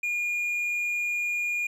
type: tone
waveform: triangle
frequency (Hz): 2427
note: D#7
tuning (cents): -44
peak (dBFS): -24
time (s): 0.03-1.67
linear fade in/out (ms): 5
effects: none